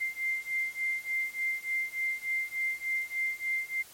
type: beating tone pair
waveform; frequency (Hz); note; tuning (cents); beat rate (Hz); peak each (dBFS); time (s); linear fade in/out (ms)
sine; 2093 / 2096.4; C7 / C7; 0 / +3; 3.4; -33 / -32; 0-3.83; 20
effects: white hiss -52 dBFS RMS until 3.93 s + MP3 64 kbps